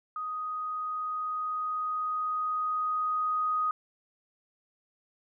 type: tone with level ramp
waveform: sine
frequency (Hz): 1248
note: D#6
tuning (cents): +5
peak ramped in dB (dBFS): -32 to -25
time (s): 0.16-3.71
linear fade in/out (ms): 2
effects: none